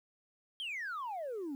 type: exponential sweep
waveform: sine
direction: down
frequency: 3276 to 263.5 Hz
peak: -35 dBFS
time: 0.6-1.55 s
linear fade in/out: 0 ms
effects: tanh soft clip ceiling -35 dBFS + 11-bit